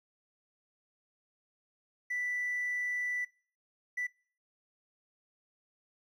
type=tone bursts at uneven times; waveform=triangle; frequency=1975.5 Hz; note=B6; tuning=in tune; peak=-29 dBFS; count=2; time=2.1-3.25 / 3.97-4.07 s; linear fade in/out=10 ms; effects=noise-tail reverb RT60 0.5 s tail -26 dB re dry + tanh soft clip ceiling -27 dBFS